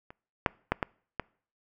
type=clicks; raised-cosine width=0.5 ms; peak=-30 / -7 / -9 / -12 / -15 dBFS; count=5; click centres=0.105 / 0.462 / 0.72 / 0.828 / 1.197 s; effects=noise-tail reverb RT60 0.5 s tail -25 dB re dry